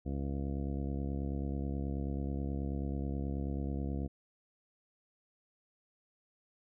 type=harmonic tone; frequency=69.3 Hz; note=C#2; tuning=in tune; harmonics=1 / 2 / 3 / 4 / 5 / 6 / 7 / 8 / 9 / 10; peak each=-36 / -40 / -41 / -42 / -47 / -54 / -49 / -58 / -57 / -54 dBFS; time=0.05-4.08 s; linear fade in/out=20 ms; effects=none